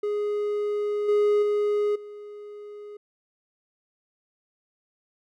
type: tone with level steps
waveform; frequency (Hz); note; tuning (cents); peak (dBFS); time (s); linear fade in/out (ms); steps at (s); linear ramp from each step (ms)
triangle; 415.3; G#4; 0; -22 / -16 / -19 / -36; 0.03-2.97; 5; 1.08 / 1.42 / 1.95; 10
effects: none